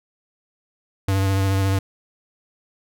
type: tone with vibrato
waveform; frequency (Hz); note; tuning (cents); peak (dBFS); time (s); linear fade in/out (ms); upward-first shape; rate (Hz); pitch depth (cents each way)
square; 96.9; G2; -20; -18; 1.08-1.79; 5; triangle; 14; 27
effects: none